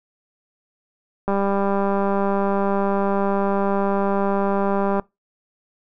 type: click train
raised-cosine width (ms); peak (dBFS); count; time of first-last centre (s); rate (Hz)
1; -9; 737; 1.28-4.997; 198
effects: noise-tail reverb RT60 0.2 s tail -23 dB re dry